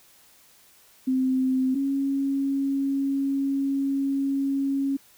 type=tone pair in turn; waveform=sine; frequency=260 / 274.8 Hz; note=C4 / C#4; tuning=-11 / -15 cents; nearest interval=minor second; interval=96 cents; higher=second; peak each=-20 / -22 dBFS; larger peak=first; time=1.07-1.75 / 1.75-4.97 s; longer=second; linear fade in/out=10 ms; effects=white hiss -56 dBFS RMS until 5.17 s